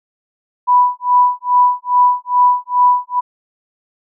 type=tone with tremolo; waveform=sine; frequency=987.8 Hz; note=B5; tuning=in tune; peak=-6 dBFS; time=0.67-3.21 s; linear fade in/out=20 ms; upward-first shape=sine; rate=2.4 Hz; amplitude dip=100%; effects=none